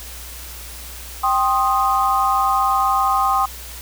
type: chord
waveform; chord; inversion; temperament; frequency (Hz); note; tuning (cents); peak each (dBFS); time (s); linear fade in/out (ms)
sine; C minor; second; equal with one note detuned; 784 / 1056.2 / 1244.5; G5 / C6 / Eb6; 0 / +16 / 0; -19; 1.23-3.46; 10
effects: added 60 Hz sine -36 dBFS peak until 3.81 s + white hiss -36 dBFS RMS until 3.81 s